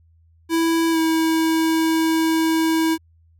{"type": "tone with pitch glide", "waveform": "square", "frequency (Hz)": [329.6, 323], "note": ["E4", "E4"], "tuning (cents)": [0, -35], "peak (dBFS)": -17, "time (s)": [0.49, 2.98], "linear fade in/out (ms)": 50, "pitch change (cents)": -35, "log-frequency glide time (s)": [0.91, 0.98], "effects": ["added 82 Hz sine -52 dBFS peak until 3.39 s"]}